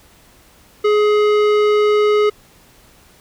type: tone with tanh clipping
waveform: sine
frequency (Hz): 420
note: G#4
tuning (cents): +19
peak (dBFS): -13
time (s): 0.84-2.3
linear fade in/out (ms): 10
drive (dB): 16
effects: pink hiss -49 dBFS RMS until 3.2 s